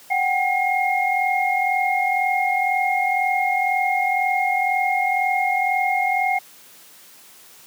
sine tone cluster, 742 / 784 / 2143 Hz, F#5 / G5 / C7, +5 / 0 / +41 cents, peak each -22 dBFS, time 0.1-6.39 s, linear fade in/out 10 ms, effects white hiss -47 dBFS RMS until 7.66 s + high-pass 150 Hz 12 dB/octave

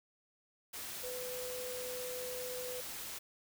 sine tone in noise, 501 Hz, B4, 25 cents sharp, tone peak -41 dBFS, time 1.03-2.81 s, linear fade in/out 10 ms, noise white, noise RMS -44 dBFS, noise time 0.73-3.19 s, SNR 0 dB, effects none

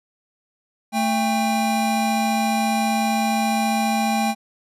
square tone pair together, 221.3 / 800 Hz, A3 / G5, +10 / +35 cents, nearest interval octave + minor seventh, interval 2225 cents, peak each -22 dBFS, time 0.92-4.35 s, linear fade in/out 50 ms, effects resampled to 32000 Hz

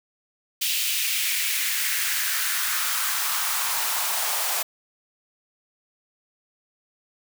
white noise with high-pass filter sweep, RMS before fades -25 dBFS, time 0.61-4.63 s, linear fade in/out 10 ms, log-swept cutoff 2900 to 700 Hz, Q 2.2, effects none

